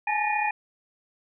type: tone cluster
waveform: sine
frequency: 837 / 871 / 1774 / 1880 / 2448 Hz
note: G#5 / A5 / A6 / A#6 / D#7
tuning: +13 / -18 / +14 / +14 / -29 cents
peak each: -26 / -31 / -34 / -35 / -28 dBFS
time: 0.07-0.51 s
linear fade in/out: 5 ms
effects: none